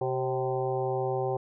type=harmonic tone with a mistuned harmonic; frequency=128.7 Hz; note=C3; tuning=28 cents flat; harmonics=1 / 3 / 4 / 5 / 6 / 7 / 8; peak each=-34 / -30 / -33 / -43 / -33 / -41 / -45 dBFS; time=0.01-1.37 s; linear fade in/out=5 ms; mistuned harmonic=4; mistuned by=+60 cents; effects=none